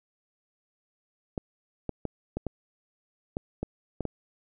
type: clicks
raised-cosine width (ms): 2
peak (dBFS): -17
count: 9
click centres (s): 1.378 / 1.893 / 2.053 / 2.37 / 2.467 / 3.369 / 3.63 / 4.007 / 4.053
effects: none